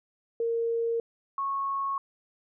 sine tone pair in turn, 462.2 / 1099.3 Hz, A#4 / C#6, -15 / -15 cents, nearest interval octave + minor third, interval 1500 cents, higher second, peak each -25 / -27 dBFS, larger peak first, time 0.4-1 / 1.38-1.98 s, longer neither, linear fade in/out 2 ms, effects none

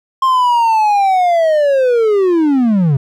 triangle linear sweep, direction down, 1064 to 128.8 Hz, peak -7 dBFS, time 0.22-2.97 s, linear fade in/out 5 ms, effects none

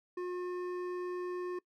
sine tone with hard clipping, 359.1 Hz, F4, 48 cents sharp, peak -37 dBFS, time 0.17-1.59 s, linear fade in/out 5 ms, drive 10 dB, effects noise-tail reverb RT60 0.1 s tail -23 dB re dry

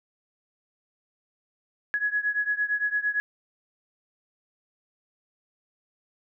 sine beating tone pair, 1676 / 1684.8 Hz, G#6 / G#6, +15 / +24 cents, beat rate 8.8 Hz, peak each -26 / -28 dBFS, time 1.94-3.2 s, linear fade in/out 0 ms, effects none

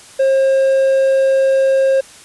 triangle tone, 536 Hz, C5, 42 cents sharp, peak -8 dBFS, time 0.19-2.01 s, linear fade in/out 10 ms, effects white hiss -40 dBFS RMS until 2.24 s + resampled to 24000 Hz

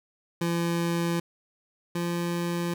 25% pulse tone pair in turn, 170 / 172.37 Hz, F3 / F3, -46 / -22 cents, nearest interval unison, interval 24 cents, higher second, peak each -21 / -23 dBFS, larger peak first, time 0.41-1.2 / 1.95-2.74 s, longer neither, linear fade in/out 5 ms, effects none

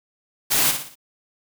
white noise with echo, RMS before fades -19 dBFS, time 0.5-0.72 s, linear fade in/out 20 ms, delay 59 ms, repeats 4, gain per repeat -7 dB, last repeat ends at 0.956 s, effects none

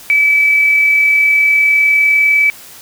sine tone with amplitude modulation, 2300 Hz, D7, 37 cents flat, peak -6 dBFS, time 0.1-2.5 s, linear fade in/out 0 ms, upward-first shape sine, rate 39.9 Hz, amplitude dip 30%, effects white hiss -36 dBFS RMS until 2.81 s

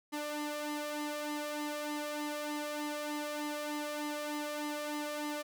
sawtooth tone with flanger, 297.2 Hz, D4, 21 cents sharp, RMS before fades -38 dBFS, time 0.12-5.43 s, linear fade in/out 20 ms, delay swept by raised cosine 0.98 to 1.64 ms, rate 3.3 Hz, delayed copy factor +0.7, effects none

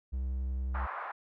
triangle tone with vibrato, 64.6 Hz, C2, 21 cents flat, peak -29 dBFS, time 0.12-0.87 s, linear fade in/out 20 ms, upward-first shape triangle, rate 11 Hz, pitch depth 17 cents each way
pink band-pass noise, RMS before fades -39 dBFS, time 0.74-1.12 s, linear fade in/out 10 ms, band 810 to 1400 Hz, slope 24 dB/octave
effects none

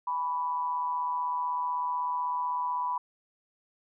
sine tone with amplitude modulation, 987.8 Hz, B5, in tune, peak -25 dBFS, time 0.07-2.98 s, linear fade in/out 5 ms, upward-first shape sine, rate 156 Hz, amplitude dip 55%, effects none

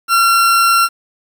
40% pulse tone, 1366 Hz, F6, 39 cents flat, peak -8 dBFS, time 0.08-0.89 s, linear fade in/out 50 ms, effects 7-bit

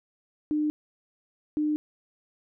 sine tone pair in turn, 301.9 / 301.9 Hz, D4 / D4, +48 / +48 cents, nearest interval unison, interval 0 cents, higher neither, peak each -23 dBFS, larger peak neither, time 0.51-0.7 / 1.57-1.76 s, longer neither, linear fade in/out 0 ms, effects none

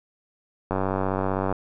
click train, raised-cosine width 1 ms, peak -11 dBFS, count 79, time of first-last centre 0.71-1.526 s, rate 95.6 Hz, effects none

